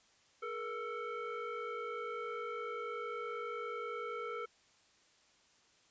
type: tone with frequency modulation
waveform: sine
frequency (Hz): 424.4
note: G#4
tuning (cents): +38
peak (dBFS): -38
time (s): 0.42-4.46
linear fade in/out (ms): 10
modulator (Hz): 899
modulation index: 1.6
effects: white hiss -68 dBFS RMS until 5.9 s + resampled to 16000 Hz